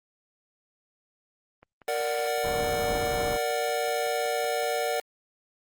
click train, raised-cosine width 0.5 ms, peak -35 dBFS, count 17, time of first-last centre 1.63-4.632 s, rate 5.33 Hz
square chord, Bb augmented, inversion none, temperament equal, 466.2 / 587.3 / 740 Hz, Bb4 / D5 / F#5, 0 / 0 / 0 cents, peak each -31 dBFS, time 1.88-5 s, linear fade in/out 2 ms
pink low-pass noise, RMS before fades -35 dBFS, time 2.44-3.37 s, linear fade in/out 10 ms, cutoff 1300 Hz, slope 24 dB/octave
effects Opus 24 kbps

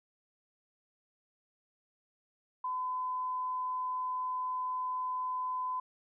sine tone, 1013 Hz, B5, 44 cents sharp, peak -32 dBFS, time 2.64-5.8 s, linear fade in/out 5 ms, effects none

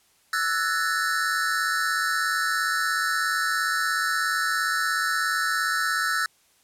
square tone cluster, 1325 / 1481 / 1712 / 1809 Hz, E6 / F#6 / A6 / A6, +9 / +1 / -48 / +48 cents, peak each -28 / -28 / -30 / -31 dBFS, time 0.33-6.26 s, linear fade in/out 2 ms, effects white hiss -62 dBFS RMS until 6.63 s + low-pass 12000 Hz 12 dB/octave

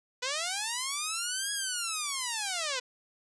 5% pulse linear two-way sweep, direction up then down, 485.2 to 1669 to 485.2 Hz, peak -19 dBFS, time 0.22-2.8 s, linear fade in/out 10 ms, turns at 1.52 s, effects resampled to 24000 Hz

